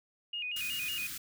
sine tone with vibrato, 2661 Hz, E7, 16 cents sharp, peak -34 dBFS, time 0.33-1.07 s, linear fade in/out 5 ms, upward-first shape square, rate 5.4 Hz, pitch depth 120 cents each way
white band-stop noise, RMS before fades -41 dBFS, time 0.56-1.18 s, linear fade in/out 5 ms, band 320 to 1300 Hz, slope 48 dB/octave
effects none

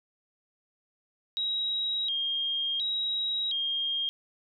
sine tone with vibrato, 3514 Hz, A7, 3 cents flat, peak -27 dBFS, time 1.37-4.09 s, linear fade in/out 0 ms, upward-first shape square, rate 0.7 Hz, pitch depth 150 cents each way, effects none

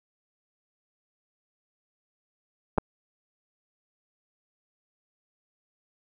clicks, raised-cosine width 1 ms, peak -16 / -7 dBFS, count 2, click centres 2.778 / 2.783 s, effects none

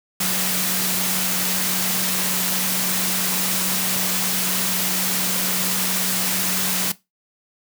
sine tone in noise, 185 Hz, F#3, in tune, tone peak -28 dBFS, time 0.2-6.92 s, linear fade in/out 5 ms, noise white, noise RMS -22 dBFS, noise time 0.2-6.92 s, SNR -9 dB, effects noise-tail reverb RT60 0.2 s tail -18 dB re dry + high-pass 100 Hz 12 dB/octave

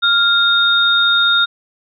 sine tone pair together, 1396.9 / 3695 Hz, F6 / A#7, 0 / -16 cents, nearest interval octave + perfect fourth, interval 1684 cents, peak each -13 dBFS, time 0.02-1.46 s, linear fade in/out 20 ms, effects none

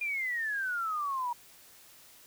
sine exponential sweep, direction down, 2433 to 942 Hz, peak -30 dBFS, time 0.01-1.33 s, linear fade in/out 5 ms, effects white hiss -56 dBFS RMS until 2.26 s

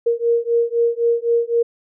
sine beating tone pair, 466.2 / 470.1 Hz, A#4 / A#4, 0 / +15 cents, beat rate 3.9 Hz, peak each -18 dBFS, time 0.06-1.63 s, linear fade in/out 10 ms, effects none

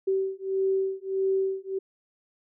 sine beating tone pair, 383.8 / 385.4 Hz, G4 / G4, -37 / -29 cents, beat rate 1.6 Hz, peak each -27 dBFS, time 0.07-1.79 s, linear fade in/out 10 ms, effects none

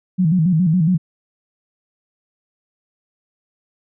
sine tone with vibrato, 170.5 Hz, F3, 41 cents flat, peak -12 dBFS, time 0.18-0.98 s, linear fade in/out 20 ms, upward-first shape square, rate 7.2 Hz, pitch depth 130 cents each way, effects none

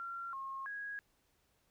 sine tone with pitch steps, 1373 / 1078 / 1653 Hz, F6 / C#6 / G#6, -30 / -49 / -9 cents, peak -40 dBFS, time 0-0.99 s, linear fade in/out 0 ms, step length 330 ms, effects pink hiss -75 dBFS RMS until 1.7 s

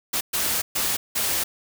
white noise bursts at uneven times, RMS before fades -24 dBFS, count 4, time 0.13-0.21 / 0.33-0.62 / 0.75-0.97 / 1.15-1.44 s, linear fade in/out 10 ms, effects none

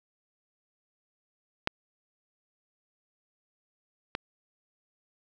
clicks, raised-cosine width 0.3 ms, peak -9 / -14 dBFS, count 2, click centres 1.674 / 4.151 s, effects none

